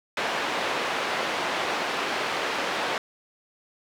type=band-pass noise; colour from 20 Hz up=pink; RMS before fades=-28 dBFS; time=0.17-2.98 s; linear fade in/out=2 ms; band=460 to 3200 Hz; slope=12 dB/octave; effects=none